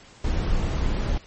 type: noise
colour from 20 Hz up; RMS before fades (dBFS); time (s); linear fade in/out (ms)
brown; -23; 0.24-1.18; 5
effects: pink hiss -49 dBFS RMS until 1.26 s + MP3 32 kbps